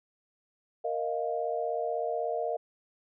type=chord; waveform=sine; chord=Bb suspended fourth; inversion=none; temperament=equal; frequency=466.2 / 622.3 / 698.5 Hz; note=Bb4 / Eb5 / F5; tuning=0 / 0 / 0 cents; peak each=-33 dBFS; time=0.84-2.57 s; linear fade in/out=10 ms; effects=none